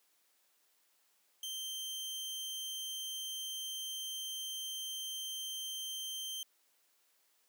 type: tone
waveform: sawtooth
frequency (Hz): 3136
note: G7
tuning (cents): 0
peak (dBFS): -36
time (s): 1.43-6.43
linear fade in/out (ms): 2
effects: white hiss -73 dBFS RMS until 7.48 s + high-pass 300 Hz 12 dB/octave